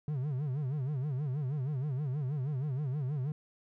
triangle tone with vibrato, 138.59 Hz, C#3, in tune, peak -29 dBFS, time 0.08-3.32 s, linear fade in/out 2 ms, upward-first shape sine, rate 6.3 Hz, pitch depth 180 cents each way, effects none

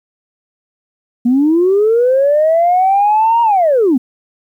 sine linear two-way sweep, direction up then down, 233.1 to 945 to 233.1 Hz, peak -7 dBFS, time 1.25-3.98 s, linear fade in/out 10 ms, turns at 3.42 s, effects tanh soft clip ceiling -4 dBFS + 8-bit

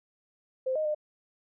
sine tone with pitch steps, 520 / 620 / 605 Hz, C5 / D#5 / D#5, -11 / -6 / -49 cents, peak -26 dBFS, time 0.66-0.948 s, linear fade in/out 10 ms, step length 96 ms, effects none

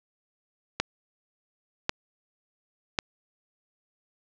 click train, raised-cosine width 0.2 ms, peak -6 dBFS, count 3, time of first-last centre 0.8-2.988 s, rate 0.914 Hz, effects low-pass 6000 Hz 12 dB/octave

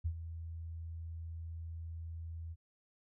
sine tone with ADSR envelope, 82.41 Hz, E2, in tune, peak -30 dBFS, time 0.04-2.56 s, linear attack 19 ms, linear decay 71 ms, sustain -11 dB, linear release 42 ms, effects none

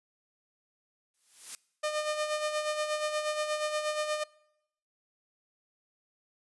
blue noise with exponential growth, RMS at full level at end -35 dBFS, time 1.14-1.55 s, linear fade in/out 1 ms, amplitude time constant 88 ms
sawtooth tone with tremolo, 607 Hz, D#5, 43 cents flat, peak -24 dBFS, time 1.83-4.24 s, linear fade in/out 10 ms, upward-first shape sine, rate 8.4 Hz, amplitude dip 55%
effects noise-tail reverb RT60 0.8 s tail -23 dB re dry + resampled to 24000 Hz

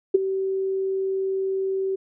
sine tone with ADSR envelope, 384.2 Hz, G4, 35 cents flat, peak -9 dBFS, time 0.14-1.96 s, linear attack 10 ms, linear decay 16 ms, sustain -13 dB, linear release 12 ms, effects none

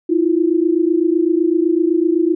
sine tone pair together, 321.3 / 349.2 Hz, E4 / F4, -44 / 0 cents, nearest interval minor second, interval 144 cents, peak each -15 dBFS, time 0.09-2.35 s, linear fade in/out 10 ms, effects none

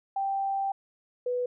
sine tone pair in turn, 784 / 493.9 Hz, G5 / B4, 0 / 0 cents, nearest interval minor sixth, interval 800 cents, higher first, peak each -26 dBFS, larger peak neither, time 0.16-0.72 / 1.26-1.46 s, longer first, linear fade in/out 5 ms, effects none

